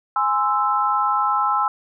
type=chord; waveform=sine; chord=Ab augmented; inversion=none; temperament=equal with one note detuned; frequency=830.6 / 1039.3 / 1318.5 Hz; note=Ab5 / C6 / E6; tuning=0 / -12 / 0 cents; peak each=-22 / -22 / -20 dBFS; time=0.16-1.68 s; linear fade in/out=2 ms; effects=none